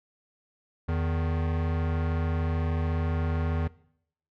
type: tone pair together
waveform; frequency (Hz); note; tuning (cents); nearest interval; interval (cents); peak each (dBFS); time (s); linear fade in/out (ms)
square; 82.8 / 156.31; E2 / D#3; +8 / +8; major seventh; 1100; -27 / -33; 0.88-3.68; 10
effects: noise-tail reverb RT60 0.7 s tail -21 dB re dry + low-pass 2000 Hz 12 dB/octave